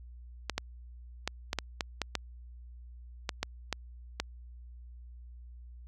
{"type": "clicks", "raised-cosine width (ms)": 0.2, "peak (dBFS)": -13, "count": 12, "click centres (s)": [0.497, 0.58, 1.276, 1.531, 1.587, 1.808, 2.017, 2.153, 3.292, 3.43, 3.727, 4.2], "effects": ["added 60 Hz sine -46 dBFS peak until 5.87 s"]}